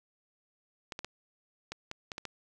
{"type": "clicks", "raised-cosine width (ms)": 0.2, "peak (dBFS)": -21, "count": 8, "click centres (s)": [0.922, 0.991, 1.046, 1.72, 1.914, 2.118, 2.181, 2.253], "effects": []}